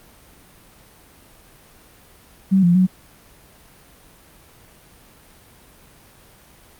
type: tone with pitch steps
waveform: sine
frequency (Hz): 191.7 / 174.2 / 184.9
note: G3 / F3 / F#3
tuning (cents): -38 / -4 / -1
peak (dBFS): -11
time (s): 2.51-2.87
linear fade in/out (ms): 20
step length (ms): 120
effects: pink hiss -49 dBFS RMS until 6.79 s + Opus 32 kbps